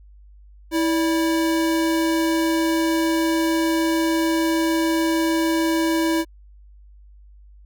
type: tone pair together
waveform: square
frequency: 326.3 / 582 Hz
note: E4 / D5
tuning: -18 / -16 cents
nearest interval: minor seventh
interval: 1002 cents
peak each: -19 / -29 dBFS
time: 0.71-6.25 s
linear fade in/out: 50 ms
effects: added 50 Hz sine -44 dBFS peak until 7.65 s